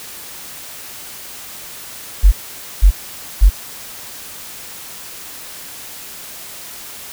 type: tone bursts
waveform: sine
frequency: 47.1 Hz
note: F#1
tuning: 32 cents sharp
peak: -3 dBFS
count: 3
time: 2.23-3.5 s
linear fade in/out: 20 ms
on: 90 ms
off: 500 ms
effects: white hiss -33 dBFS RMS until 7.12 s